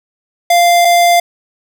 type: tone pair in turn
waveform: square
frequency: 695 / 695 Hz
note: F5 / F5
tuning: -9 / -9 cents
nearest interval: unison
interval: 0 cents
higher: neither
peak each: -7 dBFS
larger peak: neither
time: 0.5-0.85 / 0.85-1.2 s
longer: neither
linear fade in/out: 5 ms
effects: none